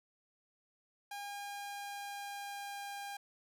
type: tone with pitch glide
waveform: sawtooth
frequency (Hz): 810 to 804.4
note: G#5 to G5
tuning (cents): -43 to +44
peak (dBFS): -38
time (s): 1.11-3.17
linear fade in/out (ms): 5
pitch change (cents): -13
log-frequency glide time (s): 1.24-2.94
effects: none